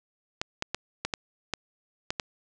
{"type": "clicks", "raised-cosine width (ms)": 0.2, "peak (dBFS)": -11, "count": 8, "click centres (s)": [0.415, 0.624, 0.746, 1.05, 1.138, 1.537, 2.105, 2.198], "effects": ["resampled to 22050 Hz", "7-bit"]}